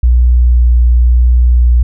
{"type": "tone with vibrato", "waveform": "sine", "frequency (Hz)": 60.4, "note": "B1", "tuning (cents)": -38, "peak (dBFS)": -4, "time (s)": [0.03, 1.83], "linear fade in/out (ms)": 5, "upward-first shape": "sine", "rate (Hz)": 0.95, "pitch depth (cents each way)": 12, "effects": []}